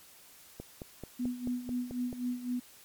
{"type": "click train", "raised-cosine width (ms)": 2, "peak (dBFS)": -27, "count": 8, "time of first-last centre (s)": [0.6, 2.128], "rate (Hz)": 4.58}
{"type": "tone with tremolo", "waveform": "sine", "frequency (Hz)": 246.9, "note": "B3", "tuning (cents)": 0, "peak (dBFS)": -29, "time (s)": [1.19, 2.6], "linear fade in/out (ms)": 10, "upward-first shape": "sine", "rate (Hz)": 3.9, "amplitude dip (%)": 75}
{"effects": ["white hiss -56 dBFS RMS until 2.84 s", "MP3 96 kbps"]}